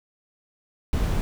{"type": "noise", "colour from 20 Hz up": "brown", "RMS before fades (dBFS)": -23, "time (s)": [0.93, 1.21], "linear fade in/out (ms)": 0, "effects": []}